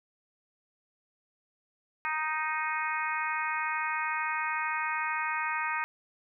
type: harmonic tone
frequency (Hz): 311.1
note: D#4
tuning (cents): 0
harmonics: 3 / 4 / 5 / 6 / 7 / 8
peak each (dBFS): -34 / -35 / -36 / -37 / -37 / -38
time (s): 2.05-5.84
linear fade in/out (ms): 0
effects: none